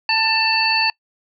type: harmonic tone with a mistuned harmonic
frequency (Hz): 889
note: A5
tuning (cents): +18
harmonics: 1 / 2 / 3 / 5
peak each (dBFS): -21 / -25 / -19 / -19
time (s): 0.09-0.9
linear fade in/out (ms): 2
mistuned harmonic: 5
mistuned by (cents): +18
effects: noise-tail reverb RT60 0.1 s tail -25 dB re dry